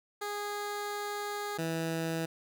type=tone pair in turn; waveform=15% pulse; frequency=412.2 / 163.58 Hz; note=G#4 / E3; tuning=-13 / -13 cents; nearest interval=octave + major third; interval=1600 cents; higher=first; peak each=-28 / -25 dBFS; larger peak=second; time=0.21-1.58 / 1.58-2.26 s; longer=first; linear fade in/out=10 ms; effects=none